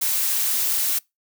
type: noise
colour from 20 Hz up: blue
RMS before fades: -22 dBFS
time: 0.01-0.99 s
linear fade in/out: 10 ms
effects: noise-tail reverb RT60 0.2 s tail -25 dB re dry